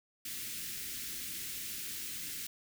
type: band-stop noise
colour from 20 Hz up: white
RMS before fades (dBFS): -41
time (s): 0.25-2.47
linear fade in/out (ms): 5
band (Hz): 360 to 1700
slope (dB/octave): 24
effects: none